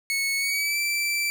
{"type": "tone with pitch glide", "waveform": "sawtooth", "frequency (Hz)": [2204, 2335], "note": ["C#7", "D7"], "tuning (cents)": [-11, -11], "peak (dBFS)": -20, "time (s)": [0.1, 1.3], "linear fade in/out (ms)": 0, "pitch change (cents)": 100, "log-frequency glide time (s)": [0.37, 0.78], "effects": []}